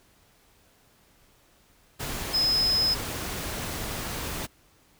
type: tone in noise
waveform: sine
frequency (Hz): 5100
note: D#8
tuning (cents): +42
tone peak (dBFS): -21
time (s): 2.33-2.95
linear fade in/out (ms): 20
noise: pink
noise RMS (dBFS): -33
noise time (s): 1.99-4.47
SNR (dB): +9
effects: pink hiss -61 dBFS RMS until 4.99 s